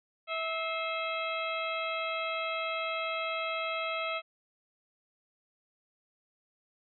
harmonic tone with a mistuned harmonic, 651 Hz, E5, 22 cents flat, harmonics 1 / 2 / 3 / 4 / 5 / 6, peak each -36 / -36 / -39 / -38 / -42 / -46 dBFS, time 0.27-4.22 s, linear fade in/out 50 ms, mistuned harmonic 3, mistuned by +140 cents, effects none

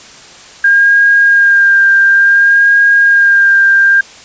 sine tone with vibrato, 1609 Hz, G6, 45 cents sharp, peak -4 dBFS, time 0.64-4.01 s, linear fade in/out 5 ms, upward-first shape sine, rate 0.57 Hz, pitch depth 21 cents each way, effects white hiss -35 dBFS RMS until 4.24 s + resampled to 16000 Hz

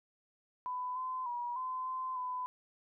sine tone with pitch steps, 1000 / 1024 / 963 / 1024 / 1031 / 1004 Hz, B5 / C6 / B5 / C6 / C6 / B5, +21 / -38 / -44 / -38 / -26 / +28 cents, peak -35 dBFS, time 0.66-2.46 s, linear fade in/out 0 ms, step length 300 ms, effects none

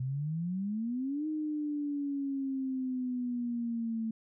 sine exponential two-way sweep, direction up then down, 125.4 to 311.1 to 222.1 Hz, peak -31 dBFS, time 0-4.11 s, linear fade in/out 5 ms, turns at 1.27 s, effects none

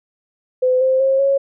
sine tone with pitch steps, 509 / 522.4 / 536.2 / 550.3 Hz, C5 / C5 / C5 / C#5, -48 / -3 / +42 / -13 cents, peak -12 dBFS, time 0.62-1.38 s, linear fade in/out 10 ms, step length 190 ms, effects none

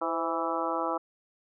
harmonic tone with a mistuned harmonic, 164.81 Hz, E3, in tune, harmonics 2 / 3 / 4 / 5 / 6 / 7 / 8, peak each -35 / -35 / -35 / -35 / -35 / -35 / -35 dBFS, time 0.01-0.98 s, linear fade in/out 10 ms, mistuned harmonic 3, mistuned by +56 cents, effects none

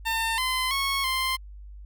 15% pulse tone with pitch steps, 902 / 1028 / 1099 / 1046 Hz, A5 / C6 / C#6 / C6, +43 / -31 / -15 / -1 cents, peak -18 dBFS, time 0.05-1.37 s, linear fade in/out 20 ms, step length 330 ms, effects added 50 Hz sine -40 dBFS peak until 1.85 s

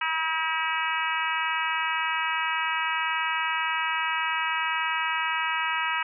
harmonic tone with a mistuned harmonic, 320.6 Hz, E4, 48 cents flat, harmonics 3 / 4 / 5 / 6 / 7 / 8 / 9, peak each -30 / -31 / -32 / -33 / -33 / -34 / -35 dBFS, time 0.01-6.03 s, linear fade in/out 5 ms, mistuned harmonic 7, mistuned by +38 cents, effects none

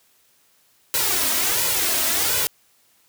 white noise with flanger, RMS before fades -21 dBFS, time 0.94-2.47 s, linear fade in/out 0 ms, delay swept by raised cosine 2 to 3.2 ms, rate 1.4 Hz, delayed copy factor +0.7, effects white hiss -60 dBFS RMS until 3.08 s + high-pass 60 Hz 12 dB/octave

